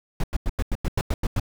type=noise bursts; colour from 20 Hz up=brown; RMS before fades=-22 dBFS; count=10; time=0.2-1.398 s; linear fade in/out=2 ms; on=37 ms; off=92 ms; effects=none